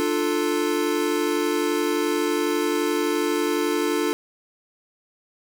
square chord, D minor, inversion none, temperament equal with one note detuned, 297.4 / 349.2 / 440 Hz, D4 / F4 / A4, +22 / 0 / 0 cents, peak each -26 dBFS, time 0-4.13 s, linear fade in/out 0 ms, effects none

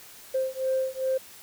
sine beating tone pair, 523.3 / 525.8 Hz, C5 / C5, 0 / +8 cents, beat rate 2.5 Hz, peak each -27 dBFS, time 0.34-1.18 s, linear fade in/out 10 ms, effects tanh soft clip ceiling -18 dBFS + white hiss -48 dBFS RMS until 1.42 s

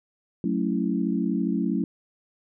sine chord, F# minor seventh, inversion none, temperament equal, 185 / 220 / 277.2 / 329.6 Hz, F#3 / A3 / C#4 / E4, 0 / 0 / 0 / 0 cents, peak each -27 / -27 / -28 / -30 dBFS, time 0.44-1.84 s, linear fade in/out 2 ms, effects none

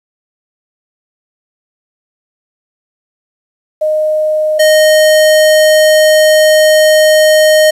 sine / square tone pair in turn, 617 / 619.3 Hz, D#5 / D#5, -15 / -8 cents, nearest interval unison, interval 7 cents, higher second, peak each -9 / -5 dBFS, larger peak second, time 3.81-4.59 / 4.59-7.71 s, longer second, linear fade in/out 10 ms, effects resampled to 32000 Hz + 7-bit

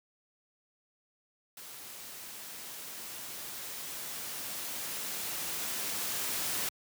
white noise with level ramp, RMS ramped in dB -47 to -33 dBFS, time 1.57-6.69 s, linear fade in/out 2 ms, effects high-pass 100 Hz 12 dB/octave

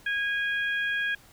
harmonic tone, 821 Hz, G#5, 20 cents flat, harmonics 2 / 3 / 4, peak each -26 / -35 / -37 dBFS, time 0.06-1.15 s, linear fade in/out 5 ms, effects pink hiss -55 dBFS RMS until 1.32 s

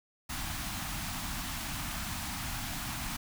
pink band-stop noise, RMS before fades -37 dBFS, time 0.29-3.17 s, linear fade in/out 10 ms, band 300 to 690 Hz, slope 48 dB/octave, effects none

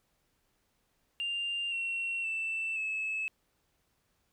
sine tone with pitch steps, 2794 / 2727 / 2662 / 2598 Hz, F7 / F7 / E7 / E7, 0 / -42 / +16 / -26 cents, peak -30 dBFS, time 1.2-3.28 s, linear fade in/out 0 ms, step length 520 ms, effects tanh soft clip ceiling -28 dBFS + pink hiss -75 dBFS RMS until 4.32 s

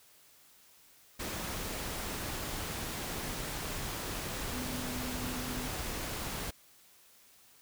sine tone in noise, 250.4 Hz, B3, 24 cents sharp, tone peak -40 dBFS, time 4.52-5.68 s, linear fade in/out 10 ms, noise pink, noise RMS -38 dBFS, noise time 1.19-6.51 s, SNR -5 dB, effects white hiss -61 dBFS RMS until 7.61 s

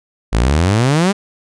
sawtooth exponential sweep, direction up, 50.7 to 207.7 Hz, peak -7 dBFS, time 0.32-1.13 s, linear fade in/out 20 ms, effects resampled to 22050 Hz

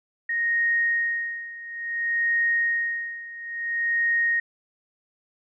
sine tone with tremolo, 1864.7 Hz, A#6, in tune, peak -19 dBFS, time 0.29-4.4 s, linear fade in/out 5 ms, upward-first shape sine, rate 0.58 Hz, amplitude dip 85%, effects none

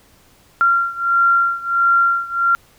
sine beating tone pair, 1378 / 1379.5 Hz, F6 / F6, -24 / -22 cents, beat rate 1.5 Hz, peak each -15 / -17 dBFS, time 0.61-2.55 s, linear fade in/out 0 ms, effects pink hiss -52 dBFS RMS until 2.78 s

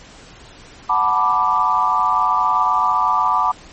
sine chord, B minor seventh, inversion second, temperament equal, 740 / 880 / 987.8 / 1174.7 Hz, F#5 / A5 / B5 / D6, 0 / 0 / 0 / 0 cents, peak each -23 / -21 / -18 / -17 dBFS, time 0.89-3.52 s, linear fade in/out 10 ms, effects pink hiss -42 dBFS RMS until 3.72 s + MP3 32 kbps

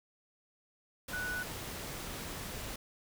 sine tone in noise, 1480 Hz, F#6, in tune, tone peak -35 dBFS, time 1.13-1.43 s, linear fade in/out 5 ms, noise pink, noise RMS -42 dBFS, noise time 1.08-2.76 s, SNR +4 dB, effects none

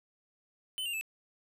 square tone with pitch steps, 3035 / 2793 / 2623 Hz, F#7 / F7 / E7, +43 / -1 / -9 cents, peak -34 dBFS, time 0.78-1.011 s, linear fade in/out 0 ms, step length 77 ms, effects none

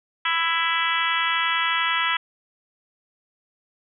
harmonic tone, 331.3 Hz, E4, 9 cents sharp, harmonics 3 / 4 / 5 / 6 / 7 / 8 / 9 / 10, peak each -28 / -26 / -29 / -26 / -31 / -31 / -31 / -29 dBFS, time 0.25-2.17 s, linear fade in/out 5 ms, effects none

